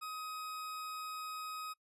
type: tone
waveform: 40% pulse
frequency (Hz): 1261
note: D#6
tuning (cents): +23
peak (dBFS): -40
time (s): 0.01-1.74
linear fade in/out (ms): 20
effects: noise-tail reverb RT60 0.1 s tail -24 dB re dry + resampled to 32000 Hz

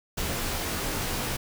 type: noise with comb filter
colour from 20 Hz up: pink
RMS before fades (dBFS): -30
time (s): 0.17-1.37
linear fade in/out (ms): 10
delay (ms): 19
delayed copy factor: -0.75
effects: none

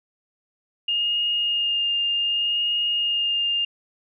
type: tone with vibrato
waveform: sine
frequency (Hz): 2832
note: F7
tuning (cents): +23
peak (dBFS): -20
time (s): 0.88-3.65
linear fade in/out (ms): 5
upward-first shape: sine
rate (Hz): 0.66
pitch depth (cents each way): 14
effects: none

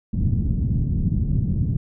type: low-pass noise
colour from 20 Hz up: white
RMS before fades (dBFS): -21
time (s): 0.13-1.77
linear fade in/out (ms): 10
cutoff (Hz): 180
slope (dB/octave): 24
effects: none

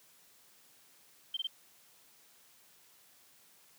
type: tone bursts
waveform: sine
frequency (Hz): 3136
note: G7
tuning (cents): 0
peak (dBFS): -32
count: 3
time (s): 1.34-1.471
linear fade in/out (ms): 5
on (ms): 29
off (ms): 22
effects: white hiss -63 dBFS RMS until 3.78 s + high-pass 100 Hz 12 dB/octave

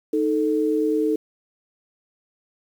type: tone pair together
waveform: sine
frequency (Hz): 311.1 / 440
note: D#4 / A4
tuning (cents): 0 / 0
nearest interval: tritone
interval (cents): 600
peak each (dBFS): -21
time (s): 0.13-1.16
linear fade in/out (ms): 5
effects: 8-bit

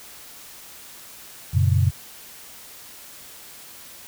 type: chord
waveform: sine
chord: F# major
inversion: none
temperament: equal with one note detuned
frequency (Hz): 92.5 / 118.44 / 138.59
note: F#2 / A#2 / C#3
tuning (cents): 0 / +28 / 0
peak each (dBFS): -18 / -21 / -22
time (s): 1.53-1.91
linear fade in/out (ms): 20
effects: white hiss -43 dBFS RMS until 4.07 s

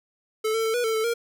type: tone with pitch steps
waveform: square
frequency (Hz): 436.1 / 449.9 / 444.7 / 486.3 / 445.8 / 439.1 / 467.5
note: A4 / A4 / A4 / B4 / A4 / A4 / A#4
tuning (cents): -15 / +39 / +18 / -27 / +23 / -4 / +5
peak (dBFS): -23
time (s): 0.44-1.14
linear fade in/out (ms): 10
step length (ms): 100
effects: none

